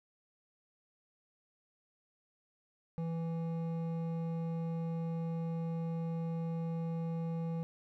sine tone with hard clipping, 165.4 Hz, E3, 6 cents sharp, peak -36 dBFS, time 2.98-7.63 s, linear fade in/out 0 ms, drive 10 dB, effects none

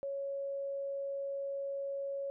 sine tone, 554.4 Hz, C#5, in tune, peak -35 dBFS, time 0.03-2.3 s, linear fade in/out 0 ms, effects none

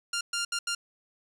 10% pulse tone bursts at uneven times, 1396.9 Hz, F6, in tune, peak -20 dBFS, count 4, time 0.13-0.21 / 0.33-0.45 / 0.52-0.59 / 0.67-0.75 s, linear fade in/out 5 ms, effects low-pass 11000 Hz 12 dB/octave + 9-bit

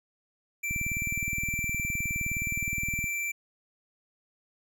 square tone, 2343 Hz, D7, 5 cents flat, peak -30 dBFS, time 0.63-3.32 s, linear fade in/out 10 ms
click train, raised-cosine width 5 ms, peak -24 dBFS, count 46, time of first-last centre 0.71-3.042 s, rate 19.3 Hz
effects none

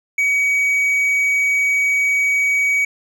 triangle tone with hard clipping, 2263 Hz, C#7, 35 cents sharp, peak -15 dBFS, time 0.18-2.85 s, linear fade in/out 5 ms, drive 6 dB, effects none

